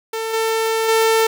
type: tone with level steps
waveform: sawtooth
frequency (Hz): 447.2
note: A4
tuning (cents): +28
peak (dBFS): -18 / -13 / -9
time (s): 0.13-1.27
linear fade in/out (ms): 5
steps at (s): 0.33 / 0.88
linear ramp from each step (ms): 10
effects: none